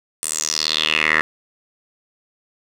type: tone with band-pass filter sweep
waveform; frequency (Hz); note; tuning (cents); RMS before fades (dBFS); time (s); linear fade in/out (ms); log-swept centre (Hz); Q
10% pulse; 77.78; D#2; 0; -20; 0.23-1.21; 0; 9300 to 1700; 4.8
effects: none